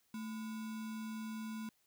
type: tone with sample-and-hold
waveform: sine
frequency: 220 Hz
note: A3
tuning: in tune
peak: -40 dBFS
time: 0.14-1.69 s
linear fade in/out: 2 ms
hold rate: 1225 Hz
effects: white hiss -75 dBFS RMS until 1.86 s